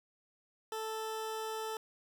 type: tone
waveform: 20% pulse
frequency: 440 Hz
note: A4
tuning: in tune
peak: -32 dBFS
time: 0.72-1.77 s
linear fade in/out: 2 ms
effects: 11-bit

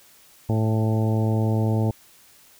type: harmonic tone with a mistuned harmonic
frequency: 110 Hz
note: A2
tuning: in tune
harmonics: 1 / 2 / 3 / 4 / 5 / 6 / 7 / 8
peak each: -20 / -26 / -30 / -32 / -34 / -36 / -37 / -38 dBFS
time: 0.49-1.91 s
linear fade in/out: 5 ms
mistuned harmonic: 7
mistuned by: +17 cents
effects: white hiss -53 dBFS RMS until 2.59 s

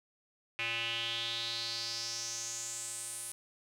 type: tone with band-pass filter sweep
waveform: square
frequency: 115.9 Hz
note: A#2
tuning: 10 cents flat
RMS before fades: -38 dBFS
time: 0.59-3.32 s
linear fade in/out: 0 ms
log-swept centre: 2500 to 10000 Hz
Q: 5
effects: none

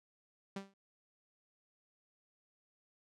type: tone with exponential decay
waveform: sawtooth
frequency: 196 Hz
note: G3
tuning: in tune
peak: -34 dBFS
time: 0.56-0.74 s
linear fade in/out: 5 ms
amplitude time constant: 39 ms
effects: low-pass 7000 Hz 12 dB/octave

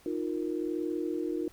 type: chord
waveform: sine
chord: Eb suspended second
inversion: none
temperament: equal with one note detuned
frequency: 311.1 / 352.1 / 466.2 Hz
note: Eb4 / F4 / Bb4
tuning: 0 / +14 / 0 cents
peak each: -33 / -33 / -38 dBFS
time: 0.06-1.48 s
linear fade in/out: 2 ms
effects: pink hiss -59 dBFS RMS until 1.52 s

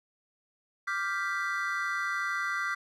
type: chord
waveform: triangle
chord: G dominant seventh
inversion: second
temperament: equal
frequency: 1174.7 / 1396.9 / 1568 / 1975.5 Hz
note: D6 / F6 / G6 / B6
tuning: 0 / 0 / 0 / 0 cents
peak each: -33 dBFS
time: 0.87-2.75 s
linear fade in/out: 10 ms
effects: none

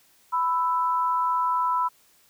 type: tone pair together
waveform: sine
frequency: 994.4 / 1318.5 Hz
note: B5 / E6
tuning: +12 / 0 cents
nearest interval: perfect fourth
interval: 488 cents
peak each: -22 / -27 dBFS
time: 0.32-1.89 s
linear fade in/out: 20 ms
effects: white hiss -60 dBFS RMS until 2.29 s

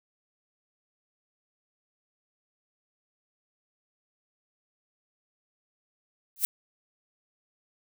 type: noise with exponential growth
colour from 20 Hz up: violet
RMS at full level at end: -20 dBFS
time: 6.36-6.45 s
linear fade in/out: 0 ms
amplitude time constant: 18 ms
effects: none

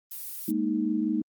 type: noise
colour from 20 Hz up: violet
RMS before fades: -37 dBFS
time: 0.11-0.51 s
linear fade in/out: 5 ms
type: chord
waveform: sine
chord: Ab suspended second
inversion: none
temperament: equal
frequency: 207.7 / 233.1 / 311.1 Hz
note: Ab3 / Bb3 / Eb4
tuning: 0 / 0 / 0 cents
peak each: -30 / -29 / -27 dBFS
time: 0.48-1.22 s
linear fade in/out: 5 ms
effects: Opus 24 kbps

